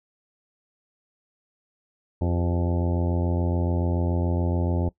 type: harmonic tone with a mistuned harmonic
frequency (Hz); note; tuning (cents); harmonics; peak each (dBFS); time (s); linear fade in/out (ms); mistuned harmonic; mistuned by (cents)
87; F2; -6; 1 / 2 / 3 / 4 / 5 / 6 / 7 / 8 / 9 / 10; -23 / -29 / -31 / -32 / -38 / -37 / -37 / -43 / -42 / -41; 2.21-4.89; 5; 5; -56
effects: noise-tail reverb RT60 0.1 s tail -19 dB re dry